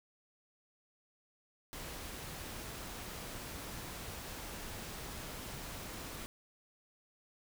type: noise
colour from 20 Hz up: pink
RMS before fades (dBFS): -45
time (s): 1.73-6.26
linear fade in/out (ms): 0
effects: none